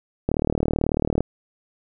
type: click train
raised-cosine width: 2 ms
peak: -7 dBFS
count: 36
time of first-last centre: 0.29-1.206 s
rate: 38.2 Hz
effects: none